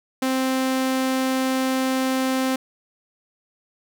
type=tone; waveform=sawtooth; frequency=261.6 Hz; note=C4; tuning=in tune; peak=-16 dBFS; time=0.22-2.56 s; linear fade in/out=5 ms; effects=none